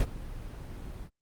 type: noise with ADSR envelope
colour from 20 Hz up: brown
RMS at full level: -21 dBFS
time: 0-1.1 s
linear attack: 3 ms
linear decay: 49 ms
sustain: -19 dB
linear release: 70 ms
effects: Opus 24 kbps